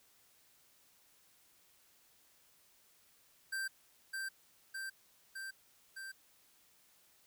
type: tone with echo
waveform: square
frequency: 1569 Hz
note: G6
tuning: 1 cent sharp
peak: -37 dBFS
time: 3.52-3.68 s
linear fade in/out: 10 ms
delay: 610 ms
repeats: 4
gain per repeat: -2 dB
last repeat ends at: 6.12 s
effects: white hiss -68 dBFS RMS until 7.26 s